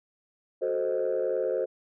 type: chord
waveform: sine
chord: F# diminished seventh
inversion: none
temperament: equal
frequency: 370 / 440 / 523.3 / 622.3 Hz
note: F#4 / A4 / C5 / Eb5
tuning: 0 / 0 / 0 / 0 cents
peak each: -31 / -30 / -27 / -33 dBFS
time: 0.61-1.66 s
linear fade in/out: 20 ms
effects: tanh soft clip ceiling -19 dBFS